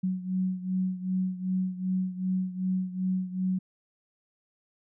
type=beating tone pair; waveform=sine; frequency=185 / 187.6 Hz; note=F#3 / F#3; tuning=0 / +24 cents; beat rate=2.6 Hz; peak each=-28 / -32 dBFS; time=0.03-3.59 s; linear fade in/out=10 ms; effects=none